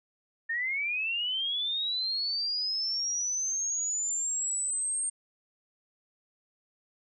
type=linear sweep; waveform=sine; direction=up; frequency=1799 to 8670 Hz; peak=-28 dBFS; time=0.49-5.1 s; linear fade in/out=10 ms; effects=none